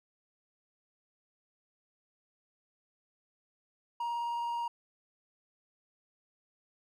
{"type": "tone with vibrato", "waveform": "triangle", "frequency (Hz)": 943, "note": "A#5", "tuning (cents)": 20, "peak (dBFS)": -30, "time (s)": [4, 4.68], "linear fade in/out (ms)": 5, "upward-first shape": "square", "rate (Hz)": 19, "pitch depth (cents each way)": 8, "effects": []}